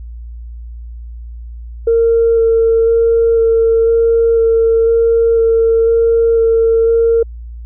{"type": "tone with vibrato", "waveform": "sine", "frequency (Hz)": 457.3, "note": "A#4", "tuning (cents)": -33, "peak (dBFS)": -7, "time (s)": [1.87, 7.23], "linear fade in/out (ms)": 5, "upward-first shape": "square", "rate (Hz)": 1, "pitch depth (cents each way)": 9, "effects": ["tanh soft clip ceiling -3 dBFS", "added 58 Hz sine -26 dBFS peak until 7.65 s"]}